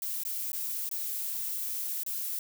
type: noise with dropouts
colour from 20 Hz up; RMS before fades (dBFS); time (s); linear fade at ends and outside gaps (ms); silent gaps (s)
violet; -34; 0.02-2.39; 1; 0.235-0.251 / 0.518-0.531 / 0.891-0.913 / 2.034-2.063
effects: none